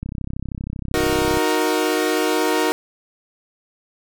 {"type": "click train", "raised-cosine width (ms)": 5, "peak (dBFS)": -15, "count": 45, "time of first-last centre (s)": [0.03, 1.371], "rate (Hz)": 32.8}
{"type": "chord", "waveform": "sawtooth", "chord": "D# minor", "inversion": "none", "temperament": "equal with one note detuned", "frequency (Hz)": [311.1, 367.2, 466.2], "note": ["D#4", "F#4", "A#4"], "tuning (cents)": [0, -13, 0], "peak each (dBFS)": -18, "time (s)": [0.94, 2.72], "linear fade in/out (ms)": 0}
{"effects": []}